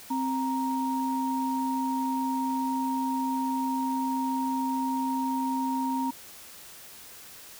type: tone pair together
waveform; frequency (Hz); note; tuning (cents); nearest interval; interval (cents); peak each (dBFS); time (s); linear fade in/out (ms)
sine; 262.4 / 935; C4 / A#5; +5 / +5; octave + minor seventh; 2200; -28 / -29; 0.1-6.11; 10
effects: white hiss -47 dBFS RMS until 7.59 s